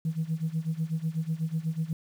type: tone with tremolo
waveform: sine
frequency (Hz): 160.7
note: E3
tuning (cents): -44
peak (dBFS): -23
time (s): 0.05-1.93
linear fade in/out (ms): 2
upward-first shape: sine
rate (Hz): 8.1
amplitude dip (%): 90
effects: tanh soft clip ceiling -21 dBFS + 9-bit